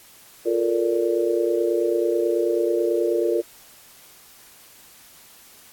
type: chord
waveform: sine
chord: Bb major seventh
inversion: second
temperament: just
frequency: 349.6 / 437 / 466.2 / 582.7 Hz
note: F4 / A4 / Bb4 / D5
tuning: +2 / -12 / 0 / -14 cents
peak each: -22 / -27 / -23 / -27 dBFS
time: 0.45-3.42 s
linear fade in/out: 20 ms
effects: white hiss -49 dBFS RMS until 5.72 s + AAC 64 kbps